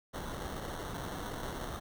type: noise with sample-and-hold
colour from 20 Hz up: pink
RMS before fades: -40 dBFS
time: 0.13-1.8 s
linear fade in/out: 20 ms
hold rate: 2450 Hz
effects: none